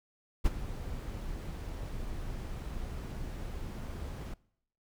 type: noise with ADSR envelope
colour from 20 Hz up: brown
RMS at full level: -25 dBFS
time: 0.44-4.34 s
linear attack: 21 ms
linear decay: 29 ms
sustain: -14 dB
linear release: 4 ms
effects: noise-tail reverb RT60 0.7 s tail -23 dB re dry